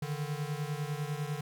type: beating tone pair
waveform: square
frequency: 144.8 / 154.8 Hz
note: D3 / D#3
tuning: -24 / -9 cents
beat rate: 10 Hz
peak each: -36 / -38 dBFS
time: 0.02-1.41 s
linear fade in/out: 5 ms
effects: none